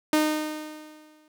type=tone with exponential decay; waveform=sawtooth; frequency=306.9 Hz; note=D#4; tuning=24 cents flat; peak=-14 dBFS; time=0.13-1.28 s; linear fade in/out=2 ms; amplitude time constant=250 ms; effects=none